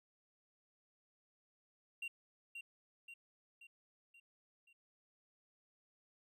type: tone with echo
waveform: triangle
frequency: 2760 Hz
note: F7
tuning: 21 cents flat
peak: -39 dBFS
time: 2.02-2.08 s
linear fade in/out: 5 ms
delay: 530 ms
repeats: 5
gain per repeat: -5 dB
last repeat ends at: 4.73 s
effects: none